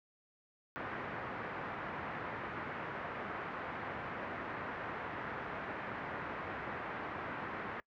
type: low-pass noise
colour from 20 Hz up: white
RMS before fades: -42 dBFS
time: 0.76-7.8 s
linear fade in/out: 0 ms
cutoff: 1800 Hz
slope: 24 dB/octave
effects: noise-tail reverb RT60 0.1 s tail -24 dB re dry + high-pass 80 Hz 12 dB/octave